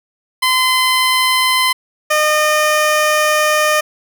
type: tone pair in turn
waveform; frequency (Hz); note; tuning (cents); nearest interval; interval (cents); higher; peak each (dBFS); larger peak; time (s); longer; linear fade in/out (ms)
15% pulse; 1027 / 609.2; C6 / D#5; -33 / -37; major sixth; 904; first; -5; neither; 0.42-1.73 / 2.1-3.81; second; 10
effects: none